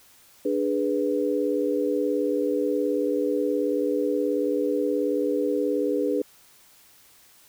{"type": "chord", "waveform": "sine", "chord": "G# diminished", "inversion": "second", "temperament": "equal", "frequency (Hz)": [293.7, 415.3, 493.9], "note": ["D4", "G#4", "B4"], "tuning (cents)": [0, 0, 0], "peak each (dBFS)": -26, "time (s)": [0.45, 6.22], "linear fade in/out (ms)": 5, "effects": ["white hiss -55 dBFS RMS until 7.48 s"]}